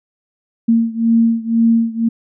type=beating tone pair; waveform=sine; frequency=228.3 / 230.3 Hz; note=A#3 / A#3; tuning=-36 / -21 cents; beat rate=2 Hz; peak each=-13 / -15 dBFS; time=0.68-2.09 s; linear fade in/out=10 ms; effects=none